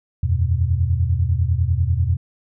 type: chord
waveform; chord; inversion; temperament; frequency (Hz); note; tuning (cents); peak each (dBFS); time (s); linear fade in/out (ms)
sine; E suspended second; none; equal; 82.41 / 92.5 / 123.47; E2 / F#2 / B2; 0 / 0 / 0; -19 / -20 / -22; 0.23-2.17; 5
effects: none